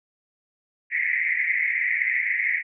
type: band-pass noise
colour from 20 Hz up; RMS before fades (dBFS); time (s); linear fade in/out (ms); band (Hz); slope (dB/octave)
pink; -24; 0.9-2.63; 50; 1900 to 2200; 96
effects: none